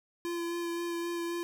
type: tone with vibrato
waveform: square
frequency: 342 Hz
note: F4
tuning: 36 cents flat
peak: -33 dBFS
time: 0.25-1.43 s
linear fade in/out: 0 ms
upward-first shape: sine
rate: 3.8 Hz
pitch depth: 14 cents each way
effects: none